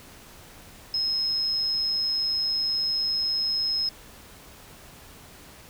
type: tone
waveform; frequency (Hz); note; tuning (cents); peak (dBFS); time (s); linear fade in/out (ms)
sine; 5150; E8; -41; -23; 0.94-3.89; 2
effects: pink hiss -48 dBFS RMS until 5.69 s